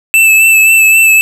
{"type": "tone with vibrato", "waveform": "square", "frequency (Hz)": 2637, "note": "E7", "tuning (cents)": 0, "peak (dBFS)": -4, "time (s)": [0.14, 1.21], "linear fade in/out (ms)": 0, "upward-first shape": "sine", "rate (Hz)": 3.8, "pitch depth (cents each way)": 25, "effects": []}